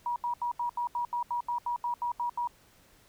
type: tone bursts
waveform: sine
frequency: 960 Hz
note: B5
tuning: 49 cents flat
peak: -28 dBFS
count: 14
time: 0.06-2.474 s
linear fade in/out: 2 ms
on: 100 ms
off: 78 ms
effects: pink hiss -61 dBFS RMS until 3.08 s